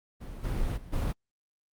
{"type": "noise with level steps", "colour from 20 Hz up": "brown", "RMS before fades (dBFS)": [-40, -30, -45, -28], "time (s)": [0.2, 1.13], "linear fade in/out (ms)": 20, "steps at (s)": [0.43, 0.76, 0.92], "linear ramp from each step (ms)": 20, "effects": ["Opus 32 kbps"]}